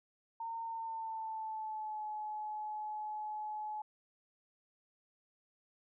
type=tone with pitch glide; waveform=sine; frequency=913 to 851.9 Hz; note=A#5 to G#5; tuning=-36 to +44 cents; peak=-38 dBFS; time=0.4-3.82 s; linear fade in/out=5 ms; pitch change=-120 cents; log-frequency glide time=0.63-2.05 s; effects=none

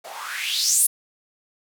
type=noise with band-pass filter sweep; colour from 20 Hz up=blue; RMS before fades=-23 dBFS; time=0.04-0.87 s; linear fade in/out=10 ms; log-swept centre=580 to 11000 Hz; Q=5; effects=none

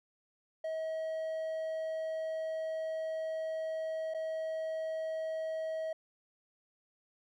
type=tone with dropouts; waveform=triangle; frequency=639 Hz; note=D#5; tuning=46 cents sharp; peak=-32 dBFS; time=0.64-5.93 s; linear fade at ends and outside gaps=5 ms; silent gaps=4.139-4.145 s; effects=none

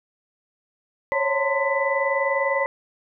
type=tone cluster; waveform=sine; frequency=541 / 561 / 900 / 1032 / 1992 Hz; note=C#5 / C#5 / A5 / C6 / B6; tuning=-42 / +21 / +39 / -24 / +14 cents; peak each=-26 / -25 / -28 / -28 / -25 dBFS; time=1.12-2.66 s; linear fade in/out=0 ms; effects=none

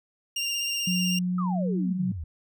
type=tone with vibrato; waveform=25% pulse; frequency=2794 Hz; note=F7; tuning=in tune; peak=-23 dBFS; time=0.36-1.19 s; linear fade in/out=5 ms; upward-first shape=sine; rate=16 Hz; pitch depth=20 cents each way
type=tone with pitch glide; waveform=sine; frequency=180 to 183.99 Hz; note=F#3 to F#3; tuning=-47 to -9 cents; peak=-24 dBFS; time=0.87-2.12 s; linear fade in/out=5 ms; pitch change=+38 cents; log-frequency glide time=1.22-1.83 s
type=exponential sweep; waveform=sine; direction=down; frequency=1300 to 72.1 Hz; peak=-31 dBFS; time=1.38-2.24 s; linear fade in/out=5 ms
effects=none

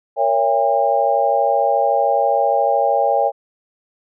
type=chord; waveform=sine; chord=A# diminished seventh; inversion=none; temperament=just; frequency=466.2 / 559.4 / 671.3 / 805.5 Hz; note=A#4 / C#5 / E5 / G5; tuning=0 / +16 / +31 / +47 cents; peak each=-23 / -18 / -20 / -17 dBFS; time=0.16-3.32 s; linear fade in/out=50 ms; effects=none

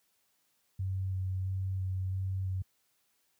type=tone with vibrato; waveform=sine; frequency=94.4 Hz; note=F#2; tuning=35 cents sharp; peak=-30 dBFS; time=0.79-2.62 s; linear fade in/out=5 ms; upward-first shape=square; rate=1.5 Hz; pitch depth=11 cents each way; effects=white hiss -74 dBFS RMS until 3.39 s + high-pass 60 Hz 12 dB/octave

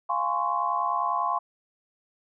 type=chord; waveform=sine; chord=Db major seventh; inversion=first; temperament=equal with one note detuned; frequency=698.5 / 830.6 / 1038.7 / 1108.7 Hz; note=F5 / Ab5 / C6 / Db6; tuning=0 / 0 / -13 / 0 cents; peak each=-31 / -31 / -27 / -29 dBFS; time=0.09-1.39 s; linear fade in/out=10 ms; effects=none

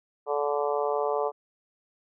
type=harmonic tone; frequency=145.2 Hz; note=D3; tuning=19 cents flat; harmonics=3 / 4 / 5 / 6 / 7 / 8; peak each=-28 / -30 / -32 / -34 / -35 / -36 dBFS; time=0.26-1.32 s; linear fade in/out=50 ms; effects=none

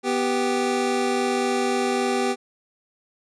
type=tone pair together; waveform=25% pulse; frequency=246.9 / 392.2 Hz; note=B3 / G4; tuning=0 / +1 cents; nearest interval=minor sixth; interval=801 cents; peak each=-21 / -19 dBFS; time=0.03-2.36 s; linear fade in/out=50 ms; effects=resampled to 22050 Hz

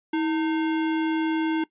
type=tone with sample-and-hold; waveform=sine; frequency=319.9 Hz; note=D#4; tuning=48 cents sharp; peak=-21 dBFS; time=0.13-1.64 s; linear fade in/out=5 ms; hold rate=1225 Hz; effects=noise-tail reverb RT60 0.1 s tail -20 dB re dry + resampled to 8000 Hz

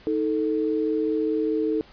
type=tone pair together; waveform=sine; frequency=315.2 / 440 Hz; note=D#4 / A4; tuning=+23 / 0 cents; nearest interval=tritone; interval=577 cents; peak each=-24 dBFS; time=0.07-1.81 s; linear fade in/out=0 ms; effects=pink hiss -51 dBFS RMS until 1.92 s + resampled to 11025 Hz

